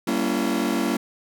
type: chord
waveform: 40% pulse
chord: G diminished seventh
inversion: none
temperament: just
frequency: 196 / 235.2 / 282.2 / 338.7 Hz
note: G3 / Bb3 / Db4 / Fb4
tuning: 0 / +16 / +31 / +47 cents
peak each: -28 / -25 / -26 / -26 dBFS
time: 0.07-0.97 s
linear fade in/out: 5 ms
effects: none